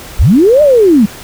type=linear two-way sweep; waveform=sine; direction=up then down; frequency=33.82 to 615 to 189.7 Hz; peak=-3 dBFS; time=0.19-1.06 s; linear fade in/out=10 ms; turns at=0.62 s; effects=pink hiss -30 dBFS RMS until 1.23 s